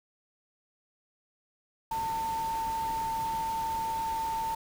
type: tone in noise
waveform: sine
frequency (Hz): 898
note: A5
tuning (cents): +35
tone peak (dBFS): -29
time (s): 1.91-4.55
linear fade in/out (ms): 5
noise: pink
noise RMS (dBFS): -43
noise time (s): 1.91-4.55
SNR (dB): +11
effects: none